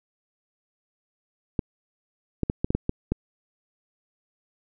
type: clicks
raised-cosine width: 3 ms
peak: -10 dBFS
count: 8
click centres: 1.592 / 2.433 / 2.499 / 2.645 / 2.705 / 2.75 / 2.894 / 3.12 s
effects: none